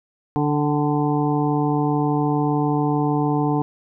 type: harmonic tone with a mistuned harmonic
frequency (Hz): 146.83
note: D3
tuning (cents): 0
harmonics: 1 / 2 / 3 / 5 / 6 / 7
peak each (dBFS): -22 / -21 / -26 / -27 / -28 / -32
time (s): 0.36-3.62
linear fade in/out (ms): 0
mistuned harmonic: 5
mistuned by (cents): +35
effects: none